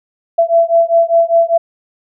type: beating tone pair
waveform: sine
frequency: 668 / 673 Hz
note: E5 / E5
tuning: +23 / +36 cents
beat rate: 5 Hz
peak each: -11 dBFS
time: 0.38-1.58 s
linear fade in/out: 10 ms
effects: none